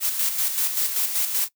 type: noise with tremolo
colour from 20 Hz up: blue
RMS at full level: -22 dBFS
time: 0-1.49 s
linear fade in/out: 50 ms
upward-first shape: square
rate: 5.2 Hz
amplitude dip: 50%
effects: noise-tail reverb RT60 0.1 s tail -19 dB re dry